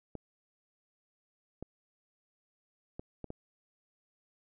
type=clicks; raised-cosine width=2 ms; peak=-27 dBFS; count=5; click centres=0.153 / 1.626 / 2.995 / 3.243 / 3.304 s; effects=none